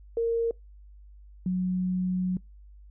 sine tone pair in turn, 461.9 / 183.31 Hz, A#4 / F#3, -16 / -16 cents, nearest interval octave + major third, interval 1600 cents, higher first, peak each -23 / -24 dBFS, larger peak first, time 0.17-0.51 / 1.46-2.37 s, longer second, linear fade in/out 2 ms, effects noise-tail reverb RT60 0.2 s tail -25 dB re dry + added 50 Hz sine -47 dBFS peak until 2.9 s

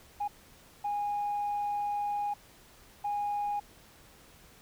sine tone bursts at uneven times, 822 Hz, G#5, 18 cents flat, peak -28 dBFS, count 3, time 0.2-0.28 / 0.84-2.34 / 3.04-3.6 s, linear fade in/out 10 ms, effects tanh soft clip ceiling -26 dBFS + pink hiss -57 dBFS RMS until 4.61 s

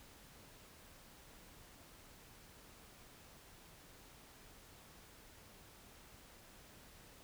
silence, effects pink hiss -60 dBFS RMS until 7.23 s

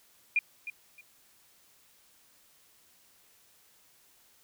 sine tone with echo, 2420 Hz, D#7, 49 cents flat, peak -22 dBFS, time 0.36-0.39 s, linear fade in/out 2 ms, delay 310 ms, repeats 2, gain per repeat -13 dB, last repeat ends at 1.01 s, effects white hiss -63 dBFS RMS until 4.43 s

